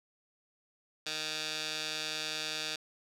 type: tone with band-pass filter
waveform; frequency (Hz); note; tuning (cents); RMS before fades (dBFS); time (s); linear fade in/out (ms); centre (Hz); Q
15% pulse; 155; D#3; -6; -37; 1.06-2.76; 5; 4200; 1.8
effects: none